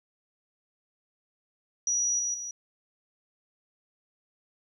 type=tone with level steps; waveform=sine; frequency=5820 Hz; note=F#8; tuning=29 cents flat; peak=-24 / -27 / -34 dBFS; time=1.87-2.51 s; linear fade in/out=2 ms; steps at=2.19 / 2.34 s; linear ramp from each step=2 ms; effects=11-bit